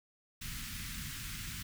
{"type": "band-stop noise", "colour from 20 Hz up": "pink", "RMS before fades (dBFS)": -42, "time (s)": [0.41, 1.63], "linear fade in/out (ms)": 10, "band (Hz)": [220, 1500], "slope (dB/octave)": 24, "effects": []}